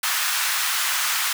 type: high-pass noise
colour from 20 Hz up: pink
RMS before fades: -23 dBFS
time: 0.03-1.33 s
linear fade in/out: 5 ms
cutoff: 1100 Hz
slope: 24 dB/octave
effects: none